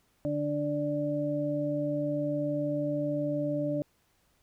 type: harmonic tone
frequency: 146.83 Hz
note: D3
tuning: in tune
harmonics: 1 / 2 / 4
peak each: -35 / -31 / -31 dBFS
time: 0.25-3.82 s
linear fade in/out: 0 ms
effects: pink hiss -70 dBFS RMS until 4.42 s